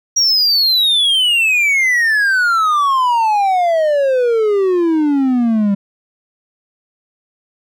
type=exponential sweep; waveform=triangle; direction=down; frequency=5730 to 196 Hz; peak=-9 dBFS; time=0.16-5.75 s; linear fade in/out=10 ms; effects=none